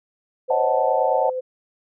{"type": "tone with tremolo", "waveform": "sine", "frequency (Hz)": 512, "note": "C5", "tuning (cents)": -38, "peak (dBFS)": -22, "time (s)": [0.48, 1.41], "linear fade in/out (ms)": 20, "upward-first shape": "sine", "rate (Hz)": 7.9, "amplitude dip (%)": 30}
{"type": "chord", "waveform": "sine", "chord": "D# half-diminished seventh", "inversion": "third", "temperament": "equal with one note detuned", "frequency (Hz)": [541.4, 622.3, 740, 880], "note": ["C#5", "D#5", "F#5", "A5"], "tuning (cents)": [-41, 0, 0, 0], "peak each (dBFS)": -23, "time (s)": [0.5, 1.3], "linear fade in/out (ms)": 5}
{"effects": []}